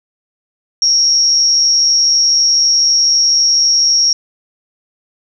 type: tone with amplitude modulation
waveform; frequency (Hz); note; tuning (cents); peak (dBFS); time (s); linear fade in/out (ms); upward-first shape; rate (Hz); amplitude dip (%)
sine; 5588; F8; 0; -5; 0.82-4.13; 2; sine; 224; 70
effects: none